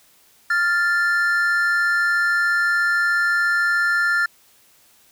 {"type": "tone pair together", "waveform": "triangle", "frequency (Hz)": [1396.9, 1760], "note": ["F6", "A6"], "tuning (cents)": [0, 0], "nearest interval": "major third", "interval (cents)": 400, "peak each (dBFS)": [-17, -18], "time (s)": [0.5, 4.26], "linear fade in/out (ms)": 5, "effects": ["white hiss -55 dBFS RMS until 5.11 s"]}